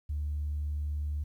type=tone; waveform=sine; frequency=74 Hz; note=D2; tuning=14 cents sharp; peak=-29 dBFS; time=0.09-1.24 s; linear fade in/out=10 ms; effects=tanh soft clip ceiling -26 dBFS + 11-bit